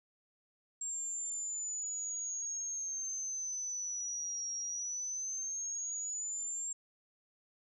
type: exponential two-way sweep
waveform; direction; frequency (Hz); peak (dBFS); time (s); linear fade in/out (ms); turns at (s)
sine; down then up; 7459 to 5640 to 7459; -36; 0.81-6.73; 5; 4.53
effects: none